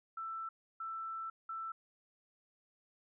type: tone bursts at uneven times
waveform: sine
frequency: 1329 Hz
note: E6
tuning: 14 cents sharp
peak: -39 dBFS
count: 3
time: 0.17-0.49 / 0.8-1.3 / 1.49-1.72 s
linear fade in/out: 5 ms
effects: none